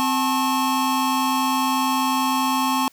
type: tone cluster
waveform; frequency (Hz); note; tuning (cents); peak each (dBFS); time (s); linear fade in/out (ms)
square; 260 / 871 / 1082; C4 / A5 / C#6; -11 / -18 / -42; -24; 0-2.88; 0
effects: white hiss -56 dBFS RMS until 2.92 s